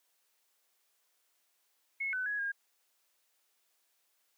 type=tone with pitch steps; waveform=sine; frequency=2183 / 1508 / 1672 / 1621 Hz; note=C#7 / F#6 / G#6 / G#6; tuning=-27 / +32 / +11 / -42 cents; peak=-32 dBFS; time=2-2.52 s; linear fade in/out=10 ms; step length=130 ms; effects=white hiss -75 dBFS RMS until 4.37 s + high-pass 400 Hz 12 dB/octave